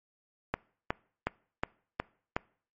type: click train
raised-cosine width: 0.5 ms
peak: -13 dBFS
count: 6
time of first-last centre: 0.54-2.365 s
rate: 2.74 Hz
effects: noise-tail reverb RT60 0.5 s tail -24 dB re dry + MP3 32 kbps